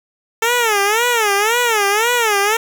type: tone with vibrato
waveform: 10% pulse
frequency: 441 Hz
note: A4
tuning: 4 cents sharp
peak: -5 dBFS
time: 0.42-2.57 s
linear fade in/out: 5 ms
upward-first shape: sine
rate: 1.9 Hz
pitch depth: 180 cents each way
effects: 7-bit